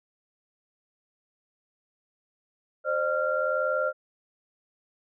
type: tone cluster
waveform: sine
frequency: 525 / 606 / 1383 Hz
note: C5 / D#5 / F6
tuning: +6 / -46 / -17 cents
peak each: -28 dBFS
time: 2.84-3.93 s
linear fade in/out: 50 ms
effects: none